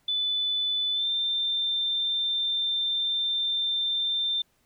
sine tone with pitch glide, 3495 to 3579 Hz, A7 to A7, -12 to +29 cents, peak -24 dBFS, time 0.08-4.42 s, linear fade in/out 5 ms, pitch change +41 cents, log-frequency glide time 0.92-1.07 s, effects pink hiss -68 dBFS RMS until 4.65 s

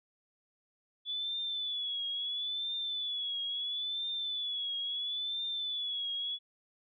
sine tone with vibrato, 3440 Hz, A7, 40 cents flat, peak -33 dBFS, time 1.05-6.39 s, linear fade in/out 50 ms, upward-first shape triangle, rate 0.74 Hz, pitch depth 86 cents each way, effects none

